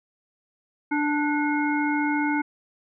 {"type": "harmonic tone with a mistuned harmonic", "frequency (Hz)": 294.3, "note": "D4", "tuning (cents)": 4, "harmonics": [1, 3, 5, 7], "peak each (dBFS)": [-23, -28, -30, -31], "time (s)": [0.91, 2.42], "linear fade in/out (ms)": 10, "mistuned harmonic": 7, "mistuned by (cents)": 80, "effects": []}